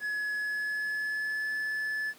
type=tone with pitch glide; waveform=triangle; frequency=1695 to 1731.6 Hz; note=G#6 to A6; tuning=+35 to -28 cents; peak=-28 dBFS; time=0-2.14 s; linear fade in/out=50 ms; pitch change=+37 cents; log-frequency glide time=0.37-1.52 s; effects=pink hiss -55 dBFS RMS until 2.18 s + high-pass 200 Hz 12 dB/octave